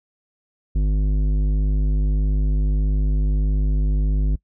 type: tone with tanh clipping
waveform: triangle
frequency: 50.8 Hz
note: G#1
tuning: 38 cents flat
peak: -18 dBFS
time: 0.75-4.36 s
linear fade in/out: 10 ms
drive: 16 dB
effects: noise-tail reverb RT60 0.1 s tail -22 dB re dry